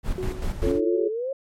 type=noise with tremolo; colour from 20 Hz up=brown; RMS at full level=-26 dBFS; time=0.03-0.81 s; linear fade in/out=50 ms; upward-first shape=square; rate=5.1 Hz; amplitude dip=55%
type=tone with exponential decay; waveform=sine; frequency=370 Hz; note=F#4; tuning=in tune; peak=-25 dBFS; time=0.18-0.78 s; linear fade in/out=2 ms; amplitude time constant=130 ms
type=chord; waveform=sine; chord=F augmented; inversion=none; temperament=equal; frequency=349.2 / 440 / 554.4 Hz; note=F4 / A4 / C#5; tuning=0 / 0 / 0 cents; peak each=-25 / -24 / -30 dBFS; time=0.62-1.09 s; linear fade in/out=20 ms
type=exponential sweep; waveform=sine; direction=up; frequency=264 to 554 Hz; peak=-25 dBFS; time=0.66-1.33 s; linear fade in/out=5 ms
effects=MP3 64 kbps